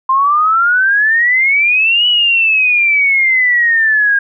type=exponential two-way sweep; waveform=sine; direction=up then down; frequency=1042 to 2960 to 1614 Hz; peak=-8 dBFS; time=0.09-4.19 s; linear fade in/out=5 ms; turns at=2.07 s; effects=none